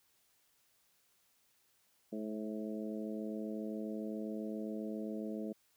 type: harmonic tone with a mistuned harmonic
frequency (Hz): 107.4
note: A2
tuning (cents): -41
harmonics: 2 / 3 / 4 / 5 / 6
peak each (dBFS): -40 / -44 / -46 / -48 / -50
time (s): 2.12-5.53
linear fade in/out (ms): 10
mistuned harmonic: 6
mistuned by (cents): +19
effects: white hiss -73 dBFS RMS until 5.76 s